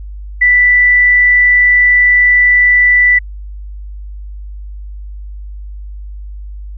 sine tone, 1975.5 Hz, B6, in tune, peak -5 dBFS, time 0.41-3.19 s, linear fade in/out 10 ms, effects added 50 Hz sine -24 dBFS peak until 6.77 s

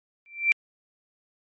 sine tone with exponential growth, 2349 Hz, D7, in tune, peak -13 dBFS, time 0.26-0.52 s, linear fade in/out 0 ms, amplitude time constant 55 ms, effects MP3 32 kbps

